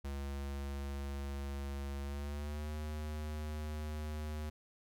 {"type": "tone with pitch glide", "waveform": "square", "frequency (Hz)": [69.8, 76.12], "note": ["C#2", "D#2"], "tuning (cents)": [13, -37], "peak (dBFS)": -39, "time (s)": [0.04, 4.5], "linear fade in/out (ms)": 10, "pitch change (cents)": 150, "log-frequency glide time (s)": [2.01, 2.75], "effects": []}